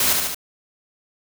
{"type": "noise with echo", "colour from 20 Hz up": "white", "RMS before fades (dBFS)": -19, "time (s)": [0, 0.13], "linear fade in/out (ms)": 2, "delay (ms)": 72, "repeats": 3, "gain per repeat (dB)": -3, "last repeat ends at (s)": 0.346, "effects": []}